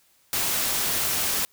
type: noise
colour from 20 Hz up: white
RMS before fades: -25 dBFS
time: 0.33-1.45 s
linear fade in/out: 0 ms
effects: white hiss -62 dBFS RMS until 1.52 s